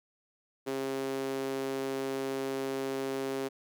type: tone with high-pass filter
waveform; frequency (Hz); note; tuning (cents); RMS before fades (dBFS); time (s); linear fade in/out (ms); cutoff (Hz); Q
sawtooth; 134.7; C#3; -49; -34; 0.66-3.49; 20; 350; 3.7
effects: none